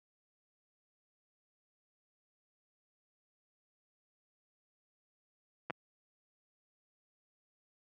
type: clicks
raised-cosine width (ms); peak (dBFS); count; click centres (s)
0.5; -22; 2; 5.7 / 5.706
effects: high-pass 150 Hz 12 dB/octave